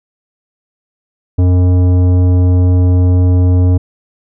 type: tone with tanh clipping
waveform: sine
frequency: 90.2 Hz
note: F#2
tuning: 44 cents flat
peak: -8 dBFS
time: 1.38-3.78 s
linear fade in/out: 10 ms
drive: 13 dB
effects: none